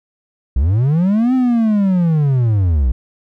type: linear two-way sweep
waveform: triangle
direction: up then down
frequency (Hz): 56.3 to 261.7 to 56.3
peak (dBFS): -9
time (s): 0.56-2.92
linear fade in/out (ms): 5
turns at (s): 1.34
effects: none